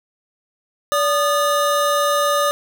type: tone pair together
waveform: square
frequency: 578 / 1224.7 Hz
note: D5 / D#6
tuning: -28 / -28 cents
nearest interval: octave + minor second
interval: 1300 cents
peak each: -19 dBFS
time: 0.92-2.51 s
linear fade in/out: 0 ms
effects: none